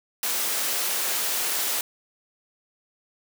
white high-pass noise, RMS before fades -26 dBFS, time 0.23-1.81 s, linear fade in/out 2 ms, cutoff 330 Hz, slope 12 dB/octave, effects none

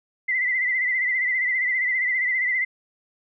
sine tone with vibrato, 2020 Hz, B6, 39 cents sharp, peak -20 dBFS, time 0.28-2.65 s, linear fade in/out 10 ms, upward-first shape sine, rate 15 Hz, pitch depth 63 cents each way, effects none

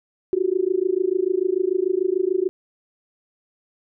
sine tone with amplitude modulation, 370.8 Hz, F#4, 4 cents sharp, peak -14 dBFS, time 0.33-2.49 s, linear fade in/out 0 ms, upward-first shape sine, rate 26.8 Hz, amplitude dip 100%, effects none

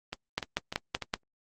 two click trains, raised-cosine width 0.2 ms, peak -10 / -16 dBFS, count 5 / 4, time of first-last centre 0.38-1.139 / 0.13-1.023 s, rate 5.27 / 3.36 Hz, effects Opus 24 kbps

